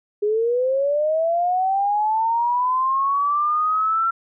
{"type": "linear sweep", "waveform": "sine", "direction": "up", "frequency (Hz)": [408.4, 1356], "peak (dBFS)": -17, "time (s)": [0.22, 4.11], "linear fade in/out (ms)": 10, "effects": []}